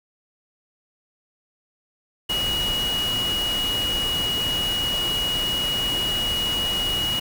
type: tone in noise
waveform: sine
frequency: 2902 Hz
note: F#7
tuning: 34 cents flat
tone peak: -22 dBFS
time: 2.29-7.2 s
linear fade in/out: 10 ms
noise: pink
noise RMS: -30 dBFS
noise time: 2.29-7.2 s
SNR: +5 dB
effects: none